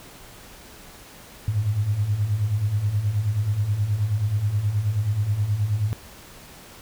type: beating tone pair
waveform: sine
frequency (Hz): 97.6 / 107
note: G2 / A2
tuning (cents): -7 / -48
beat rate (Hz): 9.4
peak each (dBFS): -27 / -21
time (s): 1.48-5.93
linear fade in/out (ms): 0
effects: pink hiss -45 dBFS RMS until 6.81 s